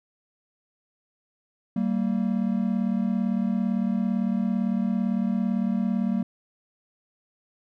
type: tone pair together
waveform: triangle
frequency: 193.2 / 231 Hz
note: G3 / A#3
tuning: -25 / -16 cents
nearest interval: minor third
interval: 309 cents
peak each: -23 dBFS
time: 1.76-6.23 s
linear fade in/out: 5 ms
effects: none